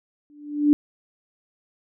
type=tone with exponential growth; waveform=sine; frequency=294 Hz; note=D4; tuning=2 cents sharp; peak=-10 dBFS; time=0.3-0.73 s; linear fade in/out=0 ms; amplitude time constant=92 ms; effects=none